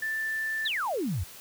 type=tone; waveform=sine; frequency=1767 Hz; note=A6; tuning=7 cents sharp; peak=-28 dBFS; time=0.02-0.68 s; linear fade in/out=5 ms
type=exponential sweep; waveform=sine; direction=down; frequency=4186 to 73.8 Hz; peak=-27 dBFS; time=0.65-1.24 s; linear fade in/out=10 ms
effects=white hiss -47 dBFS RMS until 1.4 s